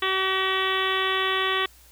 harmonic tone, 380.3 Hz, F#4, 48 cents sharp, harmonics 1 / 2 / 3 / 4 / 5 / 6 / 7 / 8 / 9 / 10, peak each -29 / -36 / -27 / -34 / -28 / -35 / -34 / -32 / -30 / -39 dBFS, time 0.02-1.66 s, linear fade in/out 5 ms, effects added 60 Hz sine -54 dBFS peak until 1.91 s + white hiss -54 dBFS RMS until 1.91 s

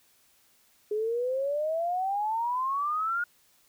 sine exponential sweep, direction up, 415.3 to 1443 Hz, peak -26 dBFS, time 0.91-3.24 s, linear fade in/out 5 ms, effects white hiss -64 dBFS RMS until 3.68 s

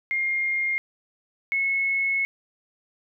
sine tone pair in turn, 2124 / 2188 Hz, C7 / C#7, +25 / -23 cents, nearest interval minor second, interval 52 cents, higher second, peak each -22 / -21 dBFS, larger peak second, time 0.11-0.78 / 1.52-2.25 s, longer second, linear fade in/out 0 ms, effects none

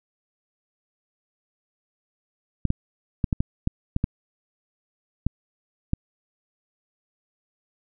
clicks, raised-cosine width 5 ms, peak -9 dBFS, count 10, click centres 2.653 / 2.704 / 3.242 / 3.328 / 3.405 / 3.674 / 3.964 / 4.041 / 5.266 / 5.934 s, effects none

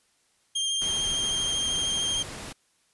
sawtooth tone with vibrato, 3193 Hz, G7, 31 cents sharp, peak -22 dBFS, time 0.55-2.23 s, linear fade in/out 10 ms, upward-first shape triangle, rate 13 Hz, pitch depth 20 cents each way
pink noise, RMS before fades -38 dBFS, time 0.81-2.53 s, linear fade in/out 10 ms
effects white hiss -67 dBFS RMS until 2.93 s + resampled to 24000 Hz

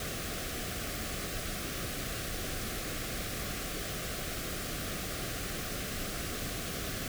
pink band-stop noise, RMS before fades -37 dBFS, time 0-7.08 s, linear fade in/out 2 ms, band 770 to 1100 Hz, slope 96 dB/octave, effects none

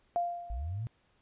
sine tone with exponential decay, 696 Hz, F5, 6 cents flat, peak -25 dBFS, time 0.16-0.85 s, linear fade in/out 0 ms, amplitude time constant 150 ms
sine linear sweep, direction up, 49.1 to 121.7 Hz, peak -33 dBFS, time 0.5-0.87 s, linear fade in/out 0 ms
effects pink hiss -70 dBFS RMS until 1.21 s + resampled to 8000 Hz

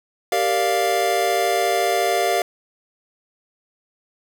square chord, G minor seventh, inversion none, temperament equal, 392 / 466.2 / 587.3 / 698.5 Hz, G4 / Bb4 / D5 / F5, 0 / 0 / 0 / 0 cents, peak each -25 / -26 / -26 / -21 dBFS, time 0.32-2.42 s, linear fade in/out 2 ms, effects none

